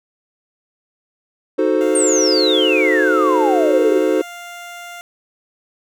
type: chord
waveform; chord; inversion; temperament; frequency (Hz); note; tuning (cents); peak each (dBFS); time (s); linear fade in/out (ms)
triangle; D# diminished seventh; none; equal; 311.1 / 370 / 440 / 523.3; D#4 / F#4 / A4 / C5; 0 / 0 / 0 / 0; -17; 1.58-4.22; 10
type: tone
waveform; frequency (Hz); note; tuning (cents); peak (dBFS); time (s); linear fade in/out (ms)
15% pulse; 698.5; F5; 0; -25; 1.81-5.01; 0
type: exponential sweep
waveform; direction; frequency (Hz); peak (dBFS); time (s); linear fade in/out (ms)
sine; down; 8840 to 370; -16; 1.95-3.98; 5
effects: none

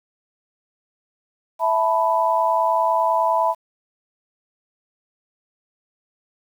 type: chord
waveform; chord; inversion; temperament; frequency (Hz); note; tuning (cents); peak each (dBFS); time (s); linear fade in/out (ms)
sine; E suspended fourth; none; just; 659.3 / 879 / 988.9; E5 / A5 / B5; 0 / -2 / +2; -21 / -22 / -19; 1.59-3.55; 50
effects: 8-bit

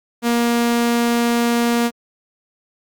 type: tone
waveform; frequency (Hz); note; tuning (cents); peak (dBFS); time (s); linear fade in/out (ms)
sawtooth; 236.2; A#3; +23; -11; 0.22-1.91; 50
effects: Opus 48 kbps

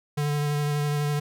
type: tone with vibrato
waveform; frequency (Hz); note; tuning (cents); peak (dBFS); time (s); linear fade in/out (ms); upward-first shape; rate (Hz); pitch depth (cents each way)
square; 146.83; D3; 0; -24; 0.17-1.2; 10; sine; 12; 15
effects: none

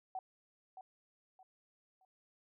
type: tone with echo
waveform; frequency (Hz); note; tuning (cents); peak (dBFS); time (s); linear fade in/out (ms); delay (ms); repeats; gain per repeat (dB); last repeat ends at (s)
sine; 753; F#5; +30; -38; 0.15-0.19; 2; 620; 3; -10; 2.05
effects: none

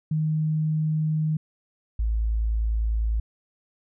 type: tone pair in turn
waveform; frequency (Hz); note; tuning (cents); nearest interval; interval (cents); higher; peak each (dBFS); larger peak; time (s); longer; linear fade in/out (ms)
sine; 155.56 / 55; D#3 / A1; 0 / 0; octave + tritone; 1800; first; -21; neither; 0.11-1.37 / 1.99-3.2; first; 5
effects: none

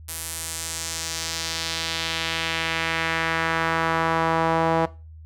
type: tone with band-pass filter sweep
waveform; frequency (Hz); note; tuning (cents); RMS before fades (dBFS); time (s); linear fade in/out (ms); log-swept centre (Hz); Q
sawtooth; 163.6; E3; -13; -25; 0.08-4.86; 10; 11000 to 750; 1.4
effects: noise-tail reverb RT60 0.3 s tail -19 dB re dry + added 79 Hz sine -40 dBFS peak until 5.25 s

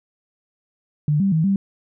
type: tone with pitch steps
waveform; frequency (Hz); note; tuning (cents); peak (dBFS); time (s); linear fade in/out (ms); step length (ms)
sine; 149 / 195.9 / 159.4 / 196.4; D3 / G3 / D#3 / G3; +25 / -1 / +42 / +4; -15; 1.08-1.56; 2; 120
effects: none

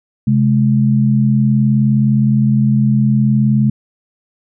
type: tone pair together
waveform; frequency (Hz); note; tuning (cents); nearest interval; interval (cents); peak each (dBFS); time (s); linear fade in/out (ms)
sine; 132.35 / 211.8; C3 / G#3; +20 / +34; minor sixth; 814; -12; 0.27-3.7; 5
effects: none

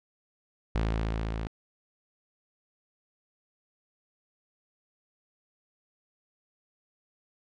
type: tone with level ramp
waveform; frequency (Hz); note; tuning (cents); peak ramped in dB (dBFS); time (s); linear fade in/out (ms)
sawtooth; 55; A1; 0; -21 to -28; 0.75-1.47; 0
effects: low-pass 4000 Hz 12 dB/octave

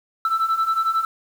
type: beating tone pair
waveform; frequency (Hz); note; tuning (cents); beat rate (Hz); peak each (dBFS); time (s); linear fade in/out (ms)
sine; 1318.5 / 1329.5; E6 / E6; 0 / +14; 11; -21 / -18; 0.25-1.05; 2
effects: tanh soft clip ceiling -15 dBFS + 7-bit

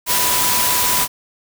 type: tone in noise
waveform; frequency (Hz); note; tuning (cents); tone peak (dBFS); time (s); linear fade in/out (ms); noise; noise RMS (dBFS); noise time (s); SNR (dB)
sine; 987.8; B5; 0; -23; 0.06-1.08; 50; white; -17; 0.06-1.08; -9
effects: none

